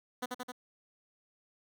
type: tone with echo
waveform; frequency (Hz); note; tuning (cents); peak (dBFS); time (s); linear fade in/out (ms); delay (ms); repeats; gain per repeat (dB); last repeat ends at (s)
10% pulse; 249.6; B3; +19; -25; 0.22-0.26; 10; 87; 3; -2; 0.521
effects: none